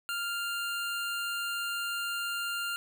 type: tone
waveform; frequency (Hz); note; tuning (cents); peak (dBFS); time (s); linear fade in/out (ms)
25% pulse; 1396.9; F6; 0; -28; 0.09-2.76; 0
effects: none